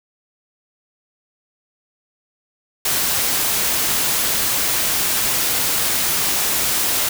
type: noise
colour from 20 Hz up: white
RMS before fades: -19 dBFS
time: 2.85-7.09 s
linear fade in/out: 5 ms
effects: none